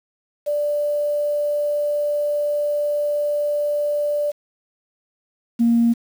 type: tone pair in turn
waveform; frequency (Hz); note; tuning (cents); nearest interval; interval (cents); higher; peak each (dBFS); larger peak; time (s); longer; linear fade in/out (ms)
sine; 587.3 / 233.6; D5 / A#3; 0 / +4; octave + major third; 1596; first; -18 / -12; second; 0.46-4.32 / 5.59-5.94; first; 20
effects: tanh soft clip ceiling -8 dBFS + 7-bit